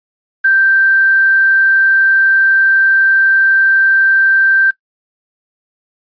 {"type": "tone with quantisation", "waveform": "sine", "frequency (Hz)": 1568, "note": "G6", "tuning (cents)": 0, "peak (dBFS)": -7, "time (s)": [0.44, 4.71], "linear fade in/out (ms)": 10, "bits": 6, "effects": ["noise-tail reverb RT60 0.1 s tail -17 dB re dry", "resampled to 11025 Hz"]}